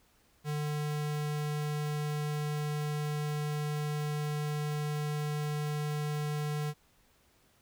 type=tone; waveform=square; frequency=149.3 Hz; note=D3; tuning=29 cents sharp; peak=-32 dBFS; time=0.44-6.74 s; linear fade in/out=50 ms; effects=pink hiss -67 dBFS RMS until 7.61 s